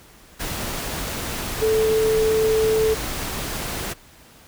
sine tone in noise, 438.8 Hz, A4, 5 cents flat, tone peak -16 dBFS, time 1.61-2.95 s, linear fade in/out 20 ms, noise pink, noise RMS -28 dBFS, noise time 0.39-3.94 s, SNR +9 dB, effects pink hiss -49 dBFS RMS until 4.47 s

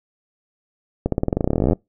accelerating click train, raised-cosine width 2 ms, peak -5 dBFS, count 24, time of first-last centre 1.06-1.732 s, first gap 63 ms, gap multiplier 0.92, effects noise-tail reverb RT60 0.2 s tail -26 dB re dry

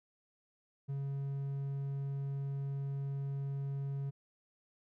triangle tone, 138.59 Hz, C#3, in tune, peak -33 dBFS, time 0.88-4.11 s, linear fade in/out 20 ms, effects none

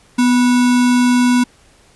sine tone with sample-and-hold, 246.9 Hz, B3, in tune, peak -9 dBFS, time 0.18-1.44 s, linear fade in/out 10 ms, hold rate 1225 Hz, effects pink hiss -50 dBFS RMS until 1.95 s + resampled to 24000 Hz

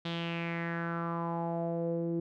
sawtooth tone with low-pass filter sweep, 168.5 Hz, E3, 38 cents sharp, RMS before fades -34 dBFS, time 0.05-2.2 s, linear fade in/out 5 ms, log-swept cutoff 3600 to 370 Hz, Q 4.4, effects none

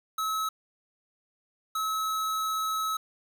square tone pair in turn, 1291 / 1291 Hz, E6 / E6, -37 / -37 cents, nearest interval unison, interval 0 cents, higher neither, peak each -28 dBFS, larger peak neither, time 0.18-0.49 / 1.75-2.97 s, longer second, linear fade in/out 5 ms, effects 9-bit

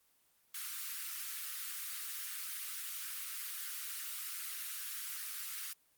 white high-pass noise, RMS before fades -42 dBFS, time 0.54-5.73 s, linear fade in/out 5 ms, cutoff 1200 Hz, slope 48 dB/octave, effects white hiss -72 dBFS RMS until 5.97 s + Opus 24 kbps

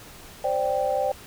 sine chord, C suspended second, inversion none, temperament equal, 523.3 / 587.3 / 784 Hz, C5 / D5 / G5, 0 / 0 / 0 cents, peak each -26 dBFS, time 0.44-1.12 s, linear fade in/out 5 ms, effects pink hiss -45 dBFS RMS until 1.26 s

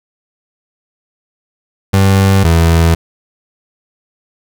30% pulse tone pair in turn, 97.1 / 82.87 Hz, G2 / E2, -16 / +10 cents, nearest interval minor third, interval 274 cents, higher first, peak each -4 dBFS, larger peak neither, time 1.93-2.44 / 2.44-2.95 s, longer neither, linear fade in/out 10 ms, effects none

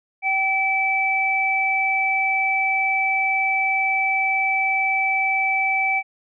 sine tone pair together, 771.2 / 2311 Hz, G5 / D7, -28 / -28 cents, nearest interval octave + perfect fifth, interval 1900 cents, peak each -23 / -19 dBFS, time 0.22-6.03 s, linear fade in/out 50 ms, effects none

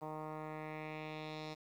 10% pulse tone with low-pass filter sweep, 154.8 Hz, D#3, 9 cents flat, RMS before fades -45 dBFS, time 0.01-1.55 s, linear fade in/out 20 ms, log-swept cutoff 970 to 4800 Hz, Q 2.1, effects 11-bit

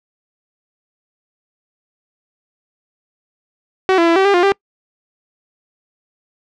sawtooth tone with pitch steps, 377.7 / 336.9 / 334.6 / 384.7 / 400.3 / 352.5 / 395.7 Hz, F#4 / E4 / E4 / G4 / G4 / F4 / G4, +36 / +38 / +26 / -33 / +36 / +16 / +16 cents, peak -6 dBFS, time 3.89-4.52 s, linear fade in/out 0 ms, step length 90 ms, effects noise-tail reverb RT60 0.1 s tail -26 dB re dry + low-pass 3000 Hz 12 dB/octave

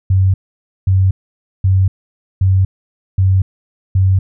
sine tone bursts, 94.9 Hz, F#2, 44 cents sharp, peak -8 dBFS, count 6, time 0.1-4.19 s, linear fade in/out 5 ms, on 240 ms, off 530 ms, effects none

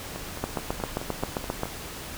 two click trains, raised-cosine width 1 ms, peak -21 / -12 dBFS, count 8 / 10, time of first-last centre 0.16-1.656 / 0.44-1.634 s, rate 4.68 / 7.54 Hz, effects pink hiss -38 dBFS RMS until 2.17 s

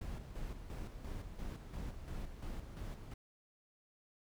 brown noise with tremolo, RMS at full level -43 dBFS, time 0.01-3.14 s, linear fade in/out 5 ms, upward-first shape square, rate 2.9 Hz, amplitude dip 50%, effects none

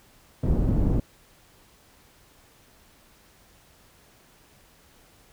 pink low-pass noise, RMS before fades -22 dBFS, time 0.43-1 s, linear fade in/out 5 ms, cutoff 300 Hz, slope 12 dB/octave, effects pink hiss -57 dBFS RMS until 5.32 s

